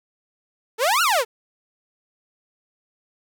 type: exponential two-way sweep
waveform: sawtooth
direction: up then down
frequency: 418.2 to 1480 to 418.2 Hz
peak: -13 dBFS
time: 0.78-1.25 s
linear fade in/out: 50 ms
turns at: 1.02 s
effects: 9-bit